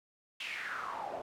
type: noise with band-pass filter sweep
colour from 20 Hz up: pink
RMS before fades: -40 dBFS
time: 0.4-1.22 s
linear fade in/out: 5 ms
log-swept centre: 2900 to 570 Hz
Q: 5.2
effects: none